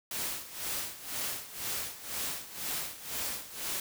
white noise with tremolo, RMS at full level -34 dBFS, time 0.11-3.8 s, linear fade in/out 2 ms, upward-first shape sine, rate 2 Hz, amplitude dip 80%, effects none

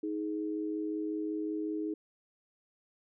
sine tone pair together, 314.6 / 420 Hz, D#4 / G#4, +19 / +19 cents, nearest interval perfect fourth, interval 500 cents, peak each -33 / -38 dBFS, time 0.03-1.94 s, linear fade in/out 5 ms, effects none

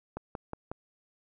click train, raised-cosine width 1 ms, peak -22 dBFS, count 4, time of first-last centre 0.17-0.715 s, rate 5.5 Hz, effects none

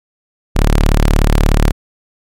sawtooth tone, 36.71 Hz, D1, in tune, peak -4 dBFS, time 0.55-1.72 s, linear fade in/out 20 ms, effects MP3 64 kbps

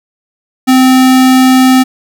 square tone, 258.8 Hz, C4, 19 cents flat, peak -4 dBFS, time 0.67-1.84 s, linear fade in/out 20 ms, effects none

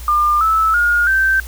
sine tone with pitch steps, 1200 / 1308.6 / 1427 / 1556.2 Hz, D6 / E6 / F6 / G6, +37 / -13 / +37 / -13 cents, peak -11 dBFS, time 0.08-1.4 s, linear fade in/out 2 ms, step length 330 ms, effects added 59 Hz sine -28 dBFS peak until 1.47 s + white hiss -38 dBFS RMS until 1.47 s

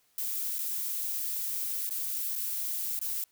violet noise with dropouts, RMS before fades -33 dBFS, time 0.18-3.24 s, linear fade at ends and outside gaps 1 ms, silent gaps 0.584-0.589 / 1.893-1.908 / 2.355-2.36 / 2.991-3.014 s, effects white hiss -69 dBFS RMS until 3.31 s

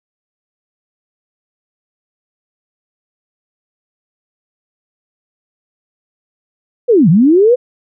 sine linear two-way sweep, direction down then up, 515 to 146.83 to 515 Hz, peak -5 dBFS, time 6.88-7.56 s, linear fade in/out 20 ms, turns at 7.09 s, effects none

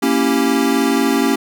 square chord, A# diminished seventh, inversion none, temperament equal, 233.1 / 277.2 / 329.6 / 392 Hz, A#3 / C#4 / E4 / G4, 0 / 0 / 0 / 0 cents, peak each -20 / -17 / -23 / -21 dBFS, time 0.02-1.36 s, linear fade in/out 10 ms, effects none

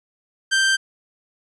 sawtooth tone, 1568 Hz, G6, in tune, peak -12 dBFS, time 0.51-0.77 s, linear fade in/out 20 ms, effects resampled to 22050 Hz

